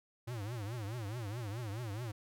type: tone with vibrato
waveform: square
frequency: 111 Hz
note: A2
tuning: 16 cents sharp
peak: -39 dBFS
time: 0.27-2.12 s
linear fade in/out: 10 ms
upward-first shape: triangle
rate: 4.7 Hz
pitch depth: 250 cents each way
effects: none